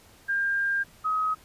sine tone pair in turn, 1601 / 1267.3 Hz, G6 / D#6, +36 / +31 cents, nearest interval major third, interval 405 cents, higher first, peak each -23 dBFS, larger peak neither, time 0.28-0.84 / 1.04-1.35 s, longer first, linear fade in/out 20 ms, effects pink hiss -55 dBFS RMS until 1.44 s + resampled to 32000 Hz

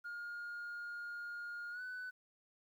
sine tone with pitch glide, 1421 to 1499.4 Hz, F6 to F#6, +30 to +23 cents, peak -40 dBFS, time 0.04-2.11 s, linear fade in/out 20 ms, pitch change +93 cents, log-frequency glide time 1.71-1.82 s, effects tanh soft clip ceiling -41 dBFS + 12-bit

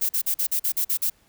violet noise bursts, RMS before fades -23 dBFS, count 9, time 0.01-1.1 s, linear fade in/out 10 ms, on 82 ms, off 44 ms, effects pink hiss -61 dBFS RMS until 1.28 s

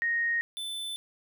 sine / square tone pair in turn, 1864.7 / 3520 Hz, A#6 / A7, 0 / 0 cents, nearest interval major seventh, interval 1100 cents, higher second, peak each -25 / -34 dBFS, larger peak first, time 0.02-0.41 / 0.57-0.96 s, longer neither, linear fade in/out 0 ms, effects none

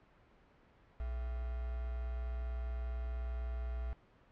sine tone with quantisation, 60.6 Hz, B1, 32 cents flat, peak -36 dBFS, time 1-3.93 s, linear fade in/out 0 ms, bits 8, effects pink hiss -65 dBFS RMS until 4.31 s + low-pass 2000 Hz 12 dB/octave

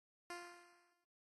10% pulse tone with exponential decay, 349.2 Hz, F4, in tune, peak -36 dBFS, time 0.3-1.04 s, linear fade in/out 1 ms, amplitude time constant 160 ms, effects AAC 32 kbps

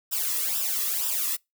blue noise with flanger, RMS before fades -27 dBFS, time 0.11-1.37 s, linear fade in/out 20 ms, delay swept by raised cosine 0.46 to 1.35 ms, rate 2.1 Hz, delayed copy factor -0.85, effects noise-tail reverb RT60 0.2 s tail -26 dB re dry

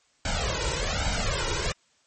pink noise with flanger, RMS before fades -27 dBFS, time 0.25-1.72 s, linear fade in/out 2 ms, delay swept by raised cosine 1.3 to 2.1 ms, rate 1.2 Hz, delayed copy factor +0.95, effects white hiss -65 dBFS RMS until 2.06 s + MP3 32 kbps

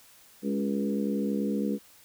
harmonic tone with a mistuned harmonic, 69.1 Hz, C#2, 5 cents flat, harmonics 3 / 4 / 5 / 6 / 7, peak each -28 / -32 / -37 / -37 / -36 dBFS, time 0.42-1.79 s, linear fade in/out 50 ms, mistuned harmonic 4, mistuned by +20 cents, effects white hiss -56 dBFS RMS until 2.04 s

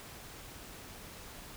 silence, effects pink hiss -49 dBFS RMS until 1.56 s

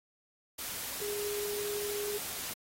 sine tone in noise, 412.2 Hz, G#4, 13 cents flat, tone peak -35 dBFS, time 1.01-2.18 s, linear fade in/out 10 ms, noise white, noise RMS -39 dBFS, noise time 0.58-2.54 s, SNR +1 dB, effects AAC 48 kbps

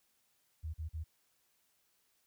sine tone bursts, 79.2 Hz, D#2, 31 cents sharp, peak -37 dBFS, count 3, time 0.63-1.042 s, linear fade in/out 20 ms, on 110 ms, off 41 ms, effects white hiss -75 dBFS RMS until 2.26 s

